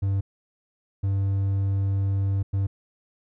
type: tone bursts at uneven times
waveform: triangle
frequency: 98 Hz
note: G2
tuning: in tune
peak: -19 dBFS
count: 3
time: 0.02-0.21 / 1.03-2.43 / 2.53-2.67 s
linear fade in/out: 10 ms
effects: none